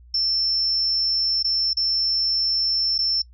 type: tone with dropouts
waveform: sine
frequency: 5360 Hz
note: E8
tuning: 28 cents sharp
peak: -18 dBFS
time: 0.14-3.22 s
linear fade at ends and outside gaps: 5 ms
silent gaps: 1.428-1.444 / 1.733-1.769 / 2.981-2.987 s
effects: noise-tail reverb RT60 0.1 s tail -25 dB re dry + added 60 Hz sine -45 dBFS peak until 3.33 s